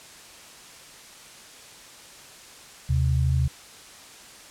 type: tone pair together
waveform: sine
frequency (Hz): 77.5 / 130.34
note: D#2 / C3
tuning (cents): -6 / -6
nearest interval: major sixth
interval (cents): 900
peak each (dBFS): -22 / -22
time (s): 2.89-3.48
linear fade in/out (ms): 10
effects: white hiss -46 dBFS RMS until 4.5 s + low-pass 9000 Hz 12 dB/octave